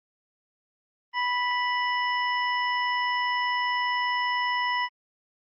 harmonic tone with a mistuned harmonic, 985 Hz, B5, 5 cents flat, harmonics 1 / 2 / 3 / 5, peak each -26 / -28 / -35 / -39 dBFS, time 1.13-4.89 s, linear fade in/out 50 ms, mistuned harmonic 5, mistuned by +110 cents, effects Opus 24 kbps

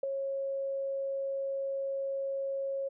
sine tone with ADSR envelope, 546 Hz, C#5, 26 cents flat, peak -25 dBFS, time 0.03-2.89 s, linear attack 5 ms, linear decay 6 ms, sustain -6 dB, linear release 15 ms, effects none

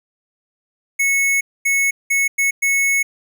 square tone bursts at uneven times, 2200 Hz, C#7, 14 cents flat, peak -15 dBFS, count 5, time 0.99-1.41 / 1.65-1.91 / 2.1-2.28 / 2.38-2.51 / 2.62-3.03 s, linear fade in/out 10 ms, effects none

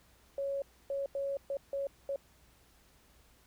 sine tone bursts at uneven times, 554.4 Hz, C#5, in tune, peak -32 dBFS, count 6, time 0.38-0.62 / 0.9-1.06 / 1.15-1.37 / 1.5-1.57 / 1.73-1.87 / 2.09-2.16 s, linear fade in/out 2 ms, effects added 60 Hz sine -67 dBFS peak until 3.46 s + pink hiss -65 dBFS RMS until 3.46 s

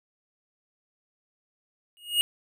square tone with exponential growth, 2869 Hz, F7, 46 cents sharp, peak -17 dBFS, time 1.97-2.21 s, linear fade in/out 0 ms, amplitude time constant 51 ms, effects none

